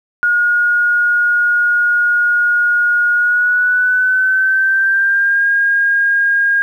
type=tone with pitch glide; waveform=sine; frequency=1437 to 1622.3 Hz; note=F6 to G#6; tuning=+49 to -41 cents; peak=-10 dBFS; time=0.23-6.62 s; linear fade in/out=0 ms; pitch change=+210 cents; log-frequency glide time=3.13-5.47 s; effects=8-bit